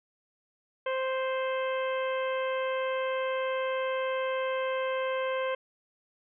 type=harmonic tone; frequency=523.3 Hz; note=C5; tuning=in tune; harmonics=1 / 2 / 3 / 4 / 5 / 6; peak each=-29 / -35 / -39 / -41 / -43 / -45 dBFS; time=0.86-5.55 s; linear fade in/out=5 ms; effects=none